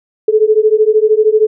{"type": "beating tone pair", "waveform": "sine", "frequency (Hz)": [425.4, 438.4], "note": ["G#4", "A4"], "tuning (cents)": [42, -6], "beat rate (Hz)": 13, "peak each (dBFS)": -10, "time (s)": [0.28, 1.47], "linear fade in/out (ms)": 5, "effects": []}